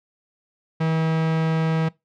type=tone; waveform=45% pulse; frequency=160.8 Hz; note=E3; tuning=43 cents flat; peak=-19 dBFS; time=0.8-1.89 s; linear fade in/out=10 ms; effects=noise-tail reverb RT60 0.2 s tail -22 dB re dry + low-pass 3000 Hz 12 dB/octave